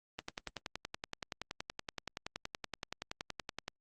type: click train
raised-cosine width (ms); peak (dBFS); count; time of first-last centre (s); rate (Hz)
0.2; -21; 38; 0.19-3.681; 10.6
effects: Opus 32 kbps